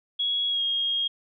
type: tone with pitch glide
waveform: sine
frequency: 3335 to 3255 Hz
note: G#7 to G#7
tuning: +7 to -36 cents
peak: -23 dBFS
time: 0.19-1.08 s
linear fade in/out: 10 ms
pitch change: -43 cents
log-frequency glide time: 0.48-0.62 s
effects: none